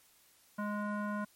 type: tone with low-pass filter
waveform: square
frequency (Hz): 207.7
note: G#3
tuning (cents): 0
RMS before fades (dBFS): -36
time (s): 0.58-1.25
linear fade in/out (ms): 10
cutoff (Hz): 1300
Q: 4.9
effects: white hiss -65 dBFS RMS until 1.35 s + MP3 64 kbps